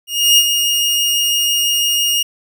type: tone with ADSR envelope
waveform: sawtooth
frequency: 2851 Hz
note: F7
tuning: 35 cents sharp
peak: -3 dBFS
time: 0.07-2.23 s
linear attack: 310 ms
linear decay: 47 ms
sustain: -7 dB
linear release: 8 ms
effects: none